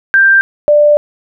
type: tone pair in turn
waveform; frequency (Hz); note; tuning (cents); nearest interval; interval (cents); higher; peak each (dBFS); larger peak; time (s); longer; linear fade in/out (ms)
sine; 1579 / 591.5; G6 / D5; +12 / +12; octave + perfect fourth; 1700; first; -4; neither; 0.14-0.41 / 0.68-0.97; second; 0
effects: none